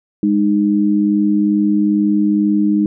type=tone pair together; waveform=sine; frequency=205.2 / 307.5 Hz; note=G#3 / D#4; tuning=-21 / -20 cents; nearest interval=perfect fifth; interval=701 cents; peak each=-14 dBFS; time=0.23-2.86 s; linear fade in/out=2 ms; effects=none